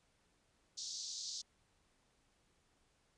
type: band-pass noise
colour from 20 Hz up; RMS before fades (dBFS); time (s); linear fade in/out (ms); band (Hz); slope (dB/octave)
pink; -45; 0.77-1.42; 10; 4000 to 6800; 48
effects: pink hiss -75 dBFS RMS until 3.17 s + resampled to 22050 Hz